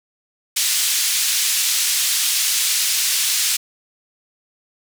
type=band-pass noise; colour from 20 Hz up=white; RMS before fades=-19 dBFS; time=0.56-3.57 s; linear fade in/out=10 ms; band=2700 to 9400 Hz; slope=12 dB/octave; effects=none